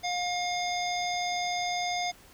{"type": "harmonic tone", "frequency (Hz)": 713, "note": "F5", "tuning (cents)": 36, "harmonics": [1, 3, 5, 7, 9], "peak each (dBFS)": [-30, -35, -37, -38, -40], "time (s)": [0.03, 2.12], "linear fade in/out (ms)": 20, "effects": ["pink hiss -55 dBFS RMS until 2.33 s"]}